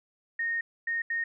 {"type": "tone bursts at uneven times", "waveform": "sine", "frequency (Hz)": 1850, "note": "A#6", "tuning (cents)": -14, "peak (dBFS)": -27, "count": 3, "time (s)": [[0.39, 0.61], [0.87, 1.02], [1.1, 1.24]], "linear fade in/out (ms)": 5, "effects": []}